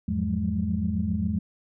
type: tone cluster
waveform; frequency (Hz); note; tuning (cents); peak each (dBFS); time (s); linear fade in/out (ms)
sine; 83.7 / 103.3 / 176.6 / 184.3 / 211.3; E2 / G#2 / F3 / F#3 / G#3; +27 / -9 / +20 / -7 / +30; -29 / -33 / -33 / -31 / -27; 0.08-1.39; 5
effects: tanh soft clip ceiling -12 dBFS